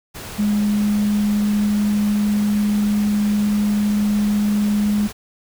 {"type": "tone in noise", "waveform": "sine", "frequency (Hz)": 207.7, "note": "G#3", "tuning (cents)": 0, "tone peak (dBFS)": -15, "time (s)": [0.38, 5.08], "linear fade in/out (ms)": 20, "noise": "pink", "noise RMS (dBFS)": -33, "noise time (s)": [0.14, 5.13], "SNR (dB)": 15, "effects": []}